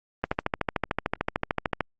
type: click train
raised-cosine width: 0.5 ms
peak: -9 dBFS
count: 22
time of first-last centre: 0.24-1.807 s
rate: 13.4 Hz
effects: Opus 24 kbps